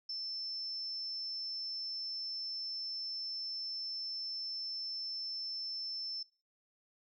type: tone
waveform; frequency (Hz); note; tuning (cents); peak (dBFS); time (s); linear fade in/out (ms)
sine; 5310; E8; +12; -37; 0.09-6.23; 5
effects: noise-tail reverb RT60 0.4 s tail -25 dB re dry